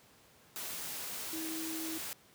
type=tone in noise; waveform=sine; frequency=321.8 Hz; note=E4; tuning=42 cents flat; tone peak=-39 dBFS; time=1.33-1.98 s; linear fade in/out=0 ms; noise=white; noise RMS=-41 dBFS; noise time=0.56-2.13 s; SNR=-1 dB; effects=pink hiss -62 dBFS RMS until 2.34 s + high-pass 100 Hz 12 dB/octave